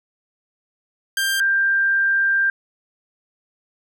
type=tone pair in turn; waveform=sawtooth / sine; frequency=1586 / 1586 Hz; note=G6 / G6; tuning=+20 / +20 cents; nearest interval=unison; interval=0 cents; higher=neither; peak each=-15 dBFS; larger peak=neither; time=1.17-1.4 / 1.4-2.5 s; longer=second; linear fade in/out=2 ms; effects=none